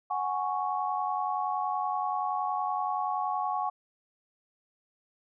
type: chord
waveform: sine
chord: F# suspended second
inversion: none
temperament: equal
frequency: 740 / 830.6 / 1108.7 Hz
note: F#5 / G#5 / C#6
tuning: 0 / 0 / 0 cents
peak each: -32 dBFS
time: 0.1-3.7 s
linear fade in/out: 10 ms
effects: none